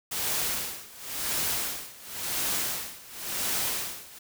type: noise with tremolo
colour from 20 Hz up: white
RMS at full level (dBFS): -28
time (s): 0.11-4.19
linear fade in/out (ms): 10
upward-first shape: sine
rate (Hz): 0.94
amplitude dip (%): 90
effects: none